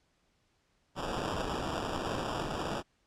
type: noise with sample-and-hold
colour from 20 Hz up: white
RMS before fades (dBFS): -35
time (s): 0.95-2.83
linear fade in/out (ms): 50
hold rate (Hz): 2100
effects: pink hiss -73 dBFS RMS until 3.06 s + low-pass 7000 Hz 12 dB/octave